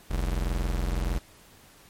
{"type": "tone pair together", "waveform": "square", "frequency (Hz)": [43.28, 64.9], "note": ["F1", "C2"], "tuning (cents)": [-15, -13], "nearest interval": "perfect fifth", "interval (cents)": 702, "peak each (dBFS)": [-27, -32], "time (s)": [0.1, 1.19], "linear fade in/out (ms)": 10, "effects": ["pink hiss -54 dBFS RMS until 1.89 s", "MP3 64 kbps"]}